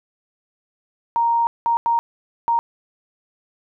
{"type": "tone bursts at uneven times", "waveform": "sine", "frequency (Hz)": 932.3, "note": "A#5", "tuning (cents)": 0, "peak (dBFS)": -15, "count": 4, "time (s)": [[1.16, 1.47], [1.66, 1.77], [1.86, 1.99], [2.48, 2.59]], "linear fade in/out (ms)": 0, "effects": []}